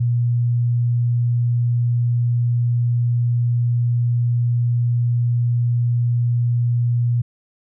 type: tone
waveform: sine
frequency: 120 Hz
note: B2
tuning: 49 cents flat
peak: -15 dBFS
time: 0-7.22 s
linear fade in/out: 10 ms
effects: none